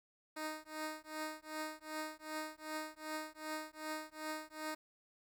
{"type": "tone with tremolo", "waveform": "10% pulse", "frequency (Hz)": 310, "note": "D#4", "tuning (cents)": -6, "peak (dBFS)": -30, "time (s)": [0.36, 4.75], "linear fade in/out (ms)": 10, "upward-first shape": "triangle", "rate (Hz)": 2.6, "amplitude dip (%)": 100, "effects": ["12-bit"]}